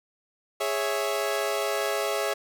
sawtooth chord, C# minor, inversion second, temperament equal, 415.3 / 554.4 / 659.3 Hz, G#4 / C#5 / E5, 0 / 0 / 0 cents, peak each -26 dBFS, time 0.6-2.34 s, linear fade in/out 10 ms, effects none

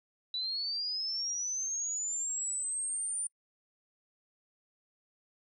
sine linear sweep, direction up, 3924 to 9260 Hz, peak -32 dBFS, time 0.34-3.27 s, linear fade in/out 2 ms, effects noise-tail reverb RT60 0.1 s tail -26 dB re dry

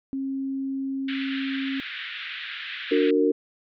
sine tone, 270 Hz, C#4, 45 cents flat, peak -26 dBFS, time 0.13-1.8 s, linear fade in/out 0 ms
pink band-pass noise, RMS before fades -35 dBFS, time 1.08-3.11 s, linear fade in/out 5 ms, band 1500 to 3700 Hz, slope 48 dB/octave
sine chord, D augmented, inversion none, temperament just, 293.7 / 367.1 / 458.9 Hz, D4 / F#4 / A#4, 0 / -14 / -27 cents, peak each -22 / -24 / -21 dBFS, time 2.91-3.32 s, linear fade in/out 10 ms
effects none

